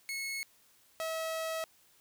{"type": "tone pair in turn", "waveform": "sawtooth", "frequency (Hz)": [2187, 645.3], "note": ["C#7", "E5"], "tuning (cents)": [-24, -37], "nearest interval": "octave + major sixth", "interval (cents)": 2113, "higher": "first", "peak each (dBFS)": [-32, -30], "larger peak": "second", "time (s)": [[0.09, 0.43], [1, 1.64]], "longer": "second", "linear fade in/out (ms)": 0, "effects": ["white hiss -65 dBFS RMS until 2 s"]}